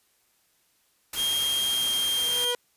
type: noise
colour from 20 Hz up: white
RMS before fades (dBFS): -33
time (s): 1.13-2.45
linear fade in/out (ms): 5
type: tone with pitch glide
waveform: 45% pulse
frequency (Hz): 3223 to 3190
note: G7 to G7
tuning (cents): +47 to +30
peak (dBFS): -24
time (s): 1.15-2.55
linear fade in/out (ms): 50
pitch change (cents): -17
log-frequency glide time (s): 1.46-2.33
type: tone with exponential growth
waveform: sawtooth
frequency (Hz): 487.2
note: B4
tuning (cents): -24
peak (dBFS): -22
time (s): 1.9-2.55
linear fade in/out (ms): 2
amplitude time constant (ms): 140
effects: white hiss -67 dBFS RMS until 2.76 s + resampled to 32000 Hz